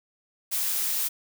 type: noise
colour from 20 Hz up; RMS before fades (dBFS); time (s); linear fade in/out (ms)
blue; -27; 0.51-1.09; 20
effects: none